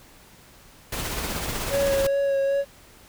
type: noise with tremolo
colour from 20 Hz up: pink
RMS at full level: -28 dBFS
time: 0.92-2.07 s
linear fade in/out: 5 ms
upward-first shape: sine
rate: 16 Hz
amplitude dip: 30%
type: tone with vibrato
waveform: triangle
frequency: 553 Hz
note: C#5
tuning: 4 cents flat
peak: -18 dBFS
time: 1.7-2.65 s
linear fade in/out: 50 ms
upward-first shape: sine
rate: 2.5 Hz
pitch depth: 19 cents each way
effects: pink hiss -51 dBFS RMS until 3.08 s

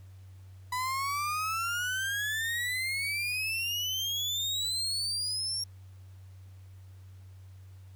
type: exponential sweep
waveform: 35% pulse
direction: up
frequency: 987.8 to 5588 Hz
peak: -28 dBFS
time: 0.72-5.64 s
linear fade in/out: 5 ms
effects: added 94 Hz sine -47 dBFS peak until 7.95 s + pink hiss -66 dBFS RMS until 7.95 s

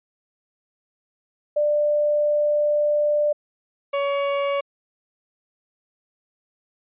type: tone pair in turn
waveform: sine / 35% pulse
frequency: 593 / 562.1 Hz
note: D5 / C#5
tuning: +17 / +24 cents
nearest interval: minor second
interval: 93 cents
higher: first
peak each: -17 / -19 dBFS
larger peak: first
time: 1.56-3.33 / 3.93-4.61 s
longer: first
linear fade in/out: 10 ms
effects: resampled to 8000 Hz

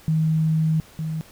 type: tone pair in turn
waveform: sine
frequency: 158.3 / 158.3 Hz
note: D#3 / D#3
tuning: +30 / +30 cents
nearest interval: unison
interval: 0 cents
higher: neither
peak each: -17 / -24 dBFS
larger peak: first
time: 0.08-0.8 / 0.99-1.21 s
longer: first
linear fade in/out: 0 ms
effects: pink hiss -49 dBFS RMS until 1.31 s

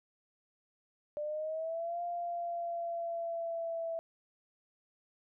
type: exponential two-way sweep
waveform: sine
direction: up then down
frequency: 591 to 697 to 660 Hz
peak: -34 dBFS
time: 1.17-3.99 s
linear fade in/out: 0 ms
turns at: 2.02 s
effects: none

